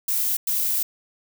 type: noise bursts at uneven times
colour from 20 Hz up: violet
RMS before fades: -23 dBFS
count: 2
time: 0.08-0.37 / 0.47-0.83 s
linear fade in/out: 5 ms
effects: none